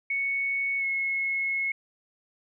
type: tone with pitch glide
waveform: sine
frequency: 2217 to 2178 Hz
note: C#7 to C#7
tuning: 0 to -31 cents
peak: -25 dBFS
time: 0.1-1.72 s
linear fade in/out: 5 ms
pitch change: -31 cents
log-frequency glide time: 0.78-0.85 s
effects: none